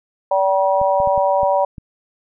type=harmonic tone; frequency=192.3 Hz; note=G3; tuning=33 cents flat; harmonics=3 / 4 / 5; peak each=-16 / -19 / -19 dBFS; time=0.31-1.65 s; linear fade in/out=5 ms
type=clicks; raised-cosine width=5 ms; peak=-20 dBFS; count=6; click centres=0.815 / 1.002 / 1.074 / 1.178 / 1.432 / 1.782 s
effects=none